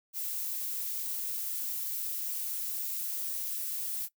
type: noise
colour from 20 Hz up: violet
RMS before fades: -35 dBFS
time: 0.13-4.09 s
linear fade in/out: 50 ms
effects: noise-tail reverb RT60 0.1 s tail -19 dB re dry